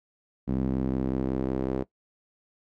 sawtooth tone with band-pass filter sweep, 65.41 Hz, C2, in tune, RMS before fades -28 dBFS, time 0.47-1.84 s, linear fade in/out 20 ms, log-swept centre 230 to 380 Hz, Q 1.8, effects noise-tail reverb RT60 0.1 s tail -19 dB re dry

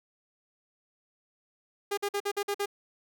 sawtooth tone bursts, 405.1 Hz, G#4, 43 cents flat, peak -24 dBFS, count 7, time 1.91-2.659 s, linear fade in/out 10 ms, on 65 ms, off 49 ms, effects none

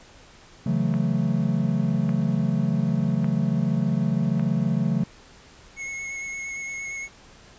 triangle chord, F# minor seventh, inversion second, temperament equal, 138.59 / 164.81 / 185 / 220 Hz, C#3 / E3 / F#3 / A3, 0 / 0 / 0 / 0 cents, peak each -24 dBFS, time 0.66-5.04 s, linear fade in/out 5 ms
click train, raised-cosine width 0.5 ms, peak -21 dBFS, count 4, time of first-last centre 0.94-4.396 s, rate 0.868 Hz
square tone with vibrato, 2183 Hz, C#7, 27 cents flat, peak -31 dBFS, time 5.76-7.09 s, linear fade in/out 50 ms, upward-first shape square, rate 8.7 Hz, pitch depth 13 cents each way
effects pink hiss -50 dBFS RMS until 7.58 s + resampled to 16000 Hz

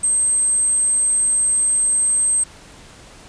sine tone, 8310 Hz, C9, 13 cents flat, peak -14 dBFS, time 0.03-2.44 s, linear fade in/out 10 ms, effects pink hiss -43 dBFS RMS until 3.28 s + resampled to 22050 Hz

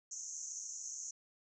white band-pass noise, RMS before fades -45 dBFS, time 0.11-1.11 s, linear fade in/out 5 ms, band 6000 to 6900 Hz, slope 96 dB/octave, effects none

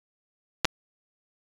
clicks, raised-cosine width 0.2 ms, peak -3 dBFS, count 2, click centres 0.647 / 0.653 s, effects resampled to 24000 Hz

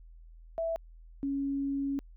sine tone pair in turn, 659.3 / 277.2 Hz, E5 / C#4, 0 / 0 cents, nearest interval octave + minor third, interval 1500 cents, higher first, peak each -29 / -29 dBFS, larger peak neither, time 0.58-0.76 / 1.23-1.99 s, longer second, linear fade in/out 0 ms, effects added 41 Hz sine -49 dBFS peak until 2.16 s

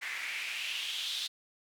white noise with band-pass filter sweep, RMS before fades -37 dBFS, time 0.01-1.28 s, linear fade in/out 20 ms, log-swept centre 1900 to 3800 Hz, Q 4.3, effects none

